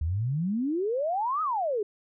sine exponential two-way sweep, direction up then down, 73.3 to 1300 to 393.1 Hz, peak -25 dBFS, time 0.01-1.83 s, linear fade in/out 5 ms, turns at 1.42 s, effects none

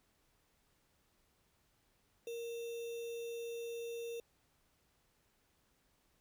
sine tone with sample-and-hold, 466.9 Hz, A#4, 3 cents sharp, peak -40 dBFS, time 2.27-4.2 s, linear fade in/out 2 ms, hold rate 3150 Hz, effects pink hiss -75 dBFS RMS until 6.2 s

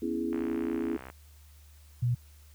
sine chord, C# minor seventh, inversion third, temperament equal, 246.9 / 277.2 / 329.6 / 415.3 Hz, B3 / C#4 / E4 / G#4, 0 / 0 / 0 / 0 cents, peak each -34 / -36 / -32 / -37 dBFS, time 0.02-0.97 s, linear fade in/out 5 ms
click train, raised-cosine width 0.5 ms, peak -28 dBFS, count 51, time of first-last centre 0.33-1.1 s, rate 64.9 Hz
sine tone, 121.6 Hz, B2, 26 cents flat, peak -24 dBFS, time 2.02-2.15 s, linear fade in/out 10 ms
effects added 74 Hz sine -52 dBFS peak until 2.54 s + white hiss -62 dBFS RMS until 2.54 s

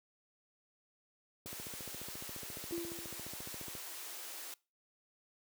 click train, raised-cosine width 2 ms, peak -34 dBFS, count 34, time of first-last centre 1.46-3.752 s, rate 14.4 Hz
white high-pass noise, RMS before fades -46 dBFS, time 1.46-4.54 s, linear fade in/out 2 ms, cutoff 290 Hz, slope 96 dB/octave
sine tone with exponential decay, 339.4 Hz, F4, 49 cents flat, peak -34 dBFS, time 2.72-3.37 s, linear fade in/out 5 ms, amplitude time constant 140 ms
effects noise-tail reverb RT60 0.3 s tail -23 dB re dry + high-pass 60 Hz 12 dB/octave

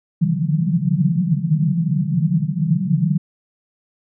white band-pass noise, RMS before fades -18 dBFS, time 0.21-3.18 s, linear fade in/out 10 ms, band 140 to 190 Hz, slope 96 dB/octave, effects none

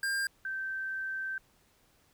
square / sine tone pair in turn, 1600 / 1554.5 Hz, G6 / G6, +35 / -15 cents, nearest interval unison, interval 50 cents, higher first, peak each -30 / -33 dBFS, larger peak first, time 0.03-0.27 / 0.45-1.38 s, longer second, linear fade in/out 2 ms, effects pink hiss -67 dBFS RMS until 2.13 s

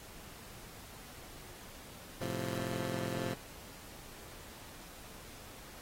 15% pulse chord, F major, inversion first, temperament just, 109.13 / 130.96 / 174.61 Hz, A2 / C3 / F3, -14 / +2 / 0 cents, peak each -34 dBFS, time 2.21-3.34 s, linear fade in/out 5 ms, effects pink hiss -52 dBFS RMS until 5.81 s + AAC 48 kbps

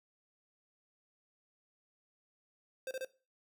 square tone bursts, 523.3 Hz, C5, in tune, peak -38 dBFS, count 3, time 2.87-3.048 s, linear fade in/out 2 ms, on 40 ms, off 29 ms, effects noise-tail reverb RT60 0.3 s tail -17 dB re dry

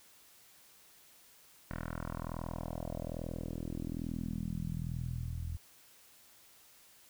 10% pulse tone with low-pass filter sweep, 41.2 Hz, E1, in tune, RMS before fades -39 dBFS, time 1.71-5.57 s, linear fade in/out 0 ms, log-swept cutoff 1700 to 87 Hz, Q 2.6, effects white hiss -61 dBFS RMS until 7.09 s

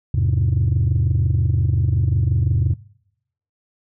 sine chord, E augmented, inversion none, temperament just, 82.41 / 103.01 / 128.76 Hz, E2 / G#2 / B#2, 0 / -14 / -27 cents, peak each -18 dBFS, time 0.14-2.74 s, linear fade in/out 5 ms, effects noise-tail reverb RT60 0.8 s tail -25 dB re dry + tanh soft clip ceiling -11 dBFS

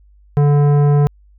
triangle tone with tanh clipping, 145.1 Hz, D3, 21 cents flat, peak -11 dBFS, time 0.37-1.07 s, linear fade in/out 0 ms, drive 18 dB, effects added 50 Hz sine -45 dBFS peak until 1.38 s

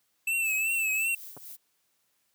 square tone with vibrato, 2637 Hz, E7, in tune, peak -26 dBFS, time 0.27-1.15 s, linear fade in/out 5 ms, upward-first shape triangle, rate 2.7 Hz, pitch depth 73 cents each way
violet noise with tremolo, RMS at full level -43 dBFS, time 0.44-1.57 s, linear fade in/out 20 ms, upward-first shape sine, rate 4 Hz, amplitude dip 55%
clicks, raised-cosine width 1 ms, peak -32 dBFS, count 2, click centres 1.367 / 1.374 s
effects white hiss -73 dBFS RMS until 2.34 s + high-pass 80 Hz 12 dB/octave

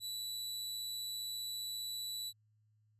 sawtooth tone with amplitude modulation, 3951 Hz, B7, in tune, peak -35 dBFS, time 0-2.33 s, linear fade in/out 50 ms, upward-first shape sine, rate 115 Hz, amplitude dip 25%, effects added 107 Hz sine -69 dBFS peak until 2.99 s + resampled to 32000 Hz

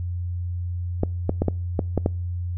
clicks, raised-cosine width 2 ms, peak -7 dBFS, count 7, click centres 1.034 / 1.294 / 1.42 / 1.483 / 1.792 / 1.977 / 2.061 s, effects noise-tail reverb RT60 0.5 s tail -26 dB re dry + added 88 Hz sine -25 dBFS peak until 2.57 s

